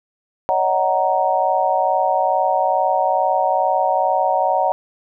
sine chord, D# minor seventh, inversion third, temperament just, 560 / 622.3 / 746.7 / 933.4 Hz, C#5 / D#5 / F#5 / A#5, +18 / 0 / +16 / +2 cents, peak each -22 / -22 / -18 / -20 dBFS, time 0.49-4.72 s, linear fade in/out 0 ms, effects none

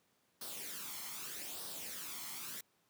white noise with flanger, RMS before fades -45 dBFS, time 0.41-2.61 s, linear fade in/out 5 ms, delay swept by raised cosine 0.21 to 0.95 ms, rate 0.81 Hz, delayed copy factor +0.6, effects pink hiss -75 dBFS RMS until 2.89 s + high-pass 150 Hz 12 dB/octave

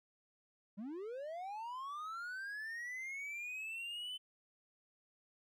triangle linear sweep, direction up, 187.4 to 3050 Hz, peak -40 dBFS, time 0.77-4.18 s, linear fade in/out 20 ms, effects none

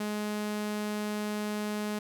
sawtooth tone, 210 Hz, G#3, 19 cents sharp, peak -27 dBFS, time 0-1.99 s, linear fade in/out 5 ms, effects none

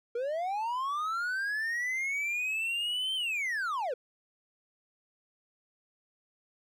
triangle linear two-way sweep, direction up then down, 458.6 to 3136 to 458.6 Hz, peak -28 dBFS, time 0.15-3.94 s, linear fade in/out 5 ms, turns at 3.15 s, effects none

